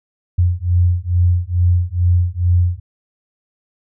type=beating tone pair; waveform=sine; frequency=87.31 / 89.61 Hz; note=F2 / F2; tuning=0 / +45 cents; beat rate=2.3 Hz; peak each=-15 dBFS; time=0.38-2.8 s; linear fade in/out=10 ms; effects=none